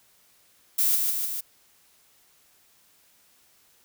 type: noise with echo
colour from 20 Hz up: violet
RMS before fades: -22 dBFS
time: 0.78-0.96 s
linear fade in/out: 10 ms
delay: 150 ms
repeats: 3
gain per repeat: -3 dB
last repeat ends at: 1.41 s
effects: white hiss -61 dBFS RMS until 3.84 s